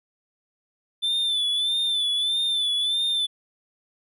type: tone with vibrato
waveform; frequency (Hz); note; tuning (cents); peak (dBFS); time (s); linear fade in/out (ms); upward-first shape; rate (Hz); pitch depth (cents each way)
triangle; 3520; A7; 0; -20; 1.02-3.27; 20; sine; 1.6; 57
effects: none